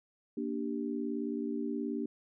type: chord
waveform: sine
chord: G minor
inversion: first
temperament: just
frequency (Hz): 235.2 / 294 / 392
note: Bb3 / D4 / G4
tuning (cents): +16 / +2 / 0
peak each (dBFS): -36 / -36 / -39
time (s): 0.37-2.06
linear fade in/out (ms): 5
effects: none